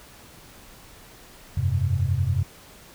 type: chord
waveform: sine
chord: F suspended second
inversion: none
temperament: just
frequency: 87.31 / 98.22 / 130.96 Hz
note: F2 / G2 / C3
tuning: 0 / +4 / +2 cents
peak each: -25 / -24 / -25 dBFS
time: 1.57-2.43 s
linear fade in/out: 5 ms
effects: pink hiss -48 dBFS RMS until 2.94 s